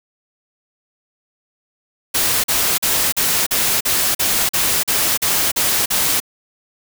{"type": "noise bursts", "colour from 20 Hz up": "white", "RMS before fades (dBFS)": -17, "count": 12, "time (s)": [2.14, 6.202], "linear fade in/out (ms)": 10, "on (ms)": 300, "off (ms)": 42, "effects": []}